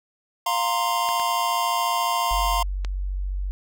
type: chord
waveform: square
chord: F suspended fourth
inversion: none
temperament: equal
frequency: 698.5 / 932.3 / 1046.5 Hz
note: F5 / Bb5 / C6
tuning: 0 / 0 / 0 cents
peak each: -28 / -26 / -25 dBFS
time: 0.46-2.63 s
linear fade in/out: 5 ms
type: clicks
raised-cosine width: 0.2 ms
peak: -16 dBFS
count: 3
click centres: 1.089 / 1.198 / 2.848 s
type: tone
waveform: sine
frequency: 47.25 Hz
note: F#1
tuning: 37 cents sharp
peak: -24 dBFS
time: 2.31-3.51 s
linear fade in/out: 0 ms
effects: none